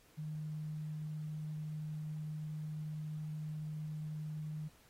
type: tone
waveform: sine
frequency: 153.6 Hz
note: D#3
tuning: 22 cents flat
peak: -39 dBFS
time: 0.17-4.69 s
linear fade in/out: 20 ms
effects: pink hiss -66 dBFS RMS until 4.89 s + AAC 48 kbps